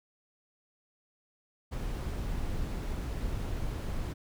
brown noise, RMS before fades -34 dBFS, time 1.71-4.14 s, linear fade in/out 20 ms, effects none

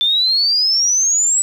sine exponential sweep, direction up, 3520 to 7900 Hz, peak -12 dBFS, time 0.01-1.42 s, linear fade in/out 0 ms, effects 7-bit

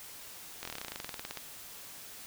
slowing click train, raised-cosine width 0.2 ms, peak -21 dBFS, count 20, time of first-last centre 0.63-1.373 s, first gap 22 ms, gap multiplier 1.06, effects white hiss -48 dBFS RMS until 2.26 s

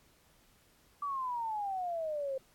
sine exponential sweep, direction down, 1169 to 523.3 Hz, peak -33 dBFS, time 1.02-2.38 s, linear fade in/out 5 ms, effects pink hiss -66 dBFS RMS until 2.54 s + AAC 64 kbps

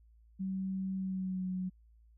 sine tone with pitch glide, 190.4 to 184.77 Hz, F#3 to F#3, +50 to -2 cents, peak -33 dBFS, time 0.39-1.7 s, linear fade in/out 20 ms, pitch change -52 cents, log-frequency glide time 0.96-1.48 s, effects added 56 Hz sine -59 dBFS peak until 2.17 s

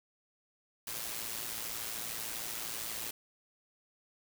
white noise with amplitude modulation, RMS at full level -37 dBFS, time 0.87-3.11 s, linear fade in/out 5 ms, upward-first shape sine, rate 113 Hz, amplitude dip 55%, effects none

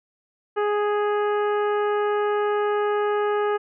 harmonic tone, 415.3 Hz, G#4, in tune, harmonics 1 / 2 / 3 / 4 / 5 / 6 / 7, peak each -21 / -28 / -29 / -34 / -43 / -46 / -45 dBFS, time 0.56-3.58 s, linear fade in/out 20 ms, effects none

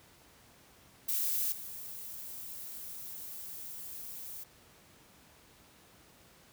violet noise with level steps, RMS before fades -32 / -44 dBFS, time 1.08-4.44 s, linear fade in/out 10 ms, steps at 1.52 s, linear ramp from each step 2 ms, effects pink hiss -60 dBFS RMS until 6.52 s + high-pass 60 Hz 12 dB/octave

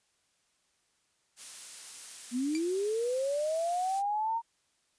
blue noise, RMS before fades -42 dBFS, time 1.36-4.03 s, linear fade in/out 50 ms
sine linear sweep, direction up, 233.1 to 932.3 Hz, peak -28 dBFS, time 2.31-4.42 s, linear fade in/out 50 ms
20% pulse tone with exponential decay, 2349 Hz, D7, in tune, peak -28 dBFS, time 2.55-2.63 s, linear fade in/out 0 ms, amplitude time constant 17 ms
effects white hiss -73 dBFS RMS until 4.98 s + resampled to 22050 Hz

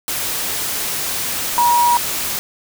sine tone in noise, 958 Hz, A#5, 47 cents sharp, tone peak -11 dBFS, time 1.58-1.97 s, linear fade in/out 0 ms, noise white, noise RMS -22 dBFS, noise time 0.08-2.39 s, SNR +8 dB, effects none

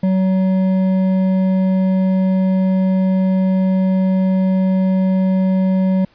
triangle tone with hard clipping, 188.2 Hz, F#3, 30 cents sharp, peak -14 dBFS, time 0.03-6.05 s, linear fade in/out 5 ms, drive 11 dB, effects pink hiss -54 dBFS RMS until 6.14 s + resampled to 11025 Hz

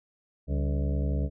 harmonic tone with a mistuned harmonic, 70.7 Hz, C#2, 35 cents sharp, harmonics 1 / 2 / 3 / 4 / 6 / 7 / 8 / 9, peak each -26 / -32 / -36 / -38 / -42 / -43 / -44 / -45 dBFS, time 0.47-1.3 s, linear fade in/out 50 ms, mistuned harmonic 3, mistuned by -140 cents, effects none

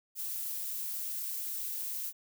violet noise, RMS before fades -37 dBFS, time 0.15-2.13 s, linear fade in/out 50 ms, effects none

